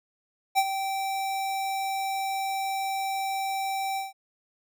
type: tone with ADSR envelope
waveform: square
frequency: 777 Hz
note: G5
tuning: 16 cents flat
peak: -18 dBFS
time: 0.55-4.13 s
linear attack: 33 ms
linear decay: 51 ms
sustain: -10 dB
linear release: 160 ms
effects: none